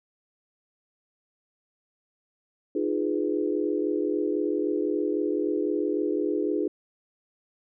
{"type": "chord", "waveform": "sine", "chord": "F half-diminished seventh", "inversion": "third", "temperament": "equal with one note detuned", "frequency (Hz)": [305.4, 349.2, 415.3, 493.9], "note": ["Eb4", "F4", "Ab4", "Cb5"], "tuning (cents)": [-32, 0, 0, 0], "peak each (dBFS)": [-28, -29, -28, -34], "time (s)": [2.75, 6.68], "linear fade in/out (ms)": 5, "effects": []}